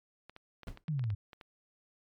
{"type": "clicks", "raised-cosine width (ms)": 0.3, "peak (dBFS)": -33, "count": 11, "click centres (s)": [0.296, 0.364, 0.633, 0.683, 0.774, 0.882, 0.994, 1.04, 1.103, 1.332, 1.412]}
{"type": "noise with exponential decay", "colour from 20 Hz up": "brown", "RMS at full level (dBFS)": -37, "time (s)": [0.67, 0.84], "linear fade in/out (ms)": 2, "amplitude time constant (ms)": 36}
{"type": "exponential sweep", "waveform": "sine", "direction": "down", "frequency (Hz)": [164.81, 96], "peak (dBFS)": -30, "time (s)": [0.88, 1.15], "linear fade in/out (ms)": 10}
{"effects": ["MP3 96 kbps"]}